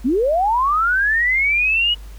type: linear sweep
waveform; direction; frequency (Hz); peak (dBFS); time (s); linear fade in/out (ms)
sine; up; 220 to 2939; -14; 0.04-1.95; 20
effects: added 50 Hz sine -33 dBFS peak until 2.18 s + pink hiss -48 dBFS RMS until 2.18 s